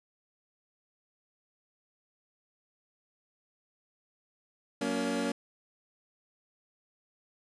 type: chord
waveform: 25% pulse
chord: F# major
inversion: none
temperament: equal with one note detuned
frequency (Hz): 185 / 233.1 / 282.7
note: F#3 / A#3 / C#4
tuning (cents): 0 / 0 / +34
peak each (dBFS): -35 / -29 / -29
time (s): 4.81-5.32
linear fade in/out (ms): 5
effects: resampled to 24000 Hz + 10-bit